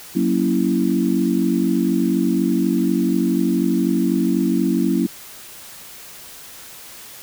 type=chord; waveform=sine; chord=F# dominant seventh; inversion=none; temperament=equal; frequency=185 / 233.1 / 277.2 / 329.6 Hz; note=F#3 / A#3 / C#4 / E4; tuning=0 / 0 / 0 / 0 cents; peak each=-21 dBFS; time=0.15-5.07 s; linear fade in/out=10 ms; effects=white hiss -39 dBFS RMS until 7.22 s